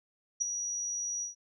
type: tone with ADSR envelope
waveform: sine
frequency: 5800 Hz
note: F#8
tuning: 35 cents flat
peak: -23 dBFS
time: 0.4-1.35 s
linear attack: 20 ms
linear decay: 6 ms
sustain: -9 dB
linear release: 130 ms
effects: tanh soft clip ceiling -19 dBFS